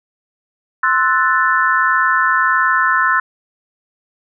sine chord, F# half-diminished seventh, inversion second, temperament equal, 1046.5 / 1318.5 / 1480 / 1760 Hz, C6 / E6 / F#6 / A6, 0 / 0 / 0 / 0 cents, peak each -17 dBFS, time 0.83-3.2 s, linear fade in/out 5 ms, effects none

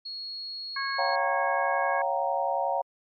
sine tone, 4318 Hz, C#8, 46 cents flat, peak -34 dBFS, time 0.05-1.16 s, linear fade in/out 10 ms
harmonic tone, 548 Hz, C#5, 20 cents flat, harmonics 2 / 3 / 4, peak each -32 / -31 / -38 dBFS, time 0.76-2.02 s, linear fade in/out 5 ms
sine chord, G half-diminished seventh, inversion second, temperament equal with one note detuned, 554.4 / 698.5 / 769.6 / 932.3 Hz, Db5 / F5 / G5 / Bb5, 0 / 0 / -32 / 0 cents, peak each -30 dBFS, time 0.98-2.82 s, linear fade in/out 10 ms
effects MP3 32 kbps

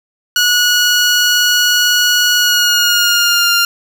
15% pulse tone with pitch glide, 1458 to 1400.2 Hz, F#6 to F6, -26 to +4 cents, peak -3 dBFS, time 0.36-3.65 s, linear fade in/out 2 ms, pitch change -70 cents, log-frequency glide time 2.36-3.51 s, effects none

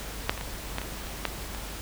clicks, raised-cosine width 0.3 ms, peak -6 / -21 / -18 / -13 / -18 / -24 / -9 / -20 dBFS, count 8, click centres 0.295 / 0.377 / 0.411 / 0.784 / 0.816 / 1.069 / 1.253 / 1.548 s, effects added 50 Hz sine -39 dBFS peak until 1.81 s + pink hiss -39 dBFS RMS until 1.81 s

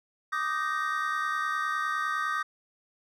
triangle chord, Eb major seventh, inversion third, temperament equal with one note detuned, 1174.7 / 1244.5 / 1550.9 / 1864.7 Hz, D6 / Eb6 / G6 / Bb6, 0 / 0 / -19 / 0 cents, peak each -32 / -29 / -32 / -33 dBFS, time 0.32-2.43 s, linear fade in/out 10 ms, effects none

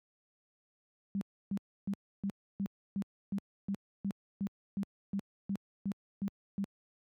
sine tone bursts, 198 Hz, G3, 18 cents sharp, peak -31 dBFS, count 16, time 1.15-6.642 s, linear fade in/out 0 ms, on 62 ms, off 300 ms, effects high-pass 80 Hz 12 dB/octave

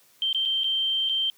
sine tone with dropouts, 3136 Hz, G7, in tune, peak -22 dBFS, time 0.22-1.3 s, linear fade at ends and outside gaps 1 ms, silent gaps 0.329-0.347 / 0.453-0.457 / 0.635-0.642 / 1.09-1.095 s, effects white hiss -59 dBFS RMS until 1.37 s + high-pass 100 Hz 12 dB/octave

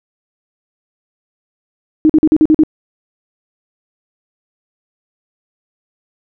sine tone bursts, 311.1 Hz, D#4, in tune, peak -5 dBFS, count 7, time 2.05-2.635 s, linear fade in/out 0 ms, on 45 ms, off 45 ms, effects none

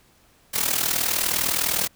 white noise with amplitude modulation, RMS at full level -20 dBFS, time 0.53-1.88 s, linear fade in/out 20 ms, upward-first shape sine, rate 39.8 Hz, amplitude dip 75%, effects pink hiss -58 dBFS RMS until 1.95 s

